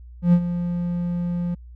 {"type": "tone with ADSR envelope", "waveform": "triangle", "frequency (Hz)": 174.61, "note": "F3", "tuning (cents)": 0, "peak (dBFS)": -8, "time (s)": [0.22, 1.55], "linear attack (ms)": 110, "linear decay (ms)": 67, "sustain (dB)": -12, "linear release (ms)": 11, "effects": ["added 60 Hz sine -39 dBFS peak until 1.75 s"]}